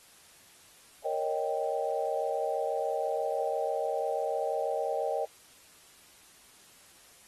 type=chord; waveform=sine; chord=Eb dominant seventh; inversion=second; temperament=equal with one note detuned; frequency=466.2 / 554.4 / 620.5 / 784 Hz; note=Bb4 / Db5 / Eb5 / G5; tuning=0 / 0 / -5 / 0 cents; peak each=-34 / -34 / -33 / -34 dBFS; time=1.04-5.26 s; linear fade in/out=20 ms; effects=white hiss -57 dBFS RMS until 7.27 s + AAC 32 kbps